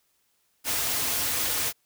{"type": "noise with comb filter", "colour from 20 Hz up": "white", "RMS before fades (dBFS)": -27, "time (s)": [0.64, 1.73], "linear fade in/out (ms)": 50, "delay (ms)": 5.2, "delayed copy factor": -0.5, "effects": ["white hiss -70 dBFS RMS until 1.85 s"]}